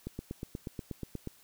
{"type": "click train", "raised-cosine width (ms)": 3, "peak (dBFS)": -24, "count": 11, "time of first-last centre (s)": [0.07, 1.273], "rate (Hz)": 8.31, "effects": ["white hiss -61 dBFS RMS until 1.43 s"]}